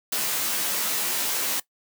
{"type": "noise with comb filter", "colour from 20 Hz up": "white", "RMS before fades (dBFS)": -26, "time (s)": [0.12, 1.6], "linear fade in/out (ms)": 5, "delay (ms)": 14, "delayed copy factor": 1, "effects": ["noise-tail reverb RT60 0.1 s tail -19 dB re dry", "high-pass 200 Hz 12 dB/octave"]}